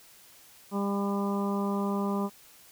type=harmonic tone; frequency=200 Hz; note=G3; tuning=35 cents sharp; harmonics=1 / 2 / 3 / 4 / 5 / 6; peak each=-28 / -34 / -39 / -40 / -37 / -40 dBFS; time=0.71-2.3 s; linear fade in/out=50 ms; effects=white hiss -55 dBFS RMS until 2.71 s